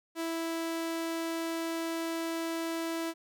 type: tone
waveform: sawtooth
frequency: 329.6 Hz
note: E4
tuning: in tune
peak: -28 dBFS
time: 0.15-3.14 s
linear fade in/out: 50 ms
effects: none